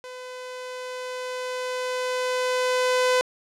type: tone with level ramp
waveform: sawtooth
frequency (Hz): 505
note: B4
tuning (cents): +39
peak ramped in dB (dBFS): -33 to -14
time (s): 0.04-3.21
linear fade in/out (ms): 0
effects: low-pass 8000 Hz 12 dB/octave